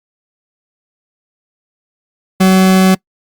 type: tone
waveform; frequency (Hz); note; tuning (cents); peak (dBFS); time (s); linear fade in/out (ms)
40% pulse; 188.2; F#3; +30; -5; 2.4-2.95; 10
effects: noise-tail reverb RT60 0.1 s tail -25 dB re dry + Opus 48 kbps